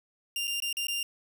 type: tone with dropouts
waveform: sawtooth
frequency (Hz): 2794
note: F7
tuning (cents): 0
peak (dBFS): -26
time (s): 0.36-1.03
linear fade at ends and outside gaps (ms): 2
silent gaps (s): 0.472-0.477 / 0.602-0.622 / 0.728-0.769 / 0.87-0.883
effects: 11-bit